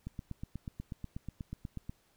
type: click train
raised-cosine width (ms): 5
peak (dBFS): -27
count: 16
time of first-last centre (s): 0.07-1.895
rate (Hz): 8.22
effects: pink hiss -70 dBFS RMS until 2.16 s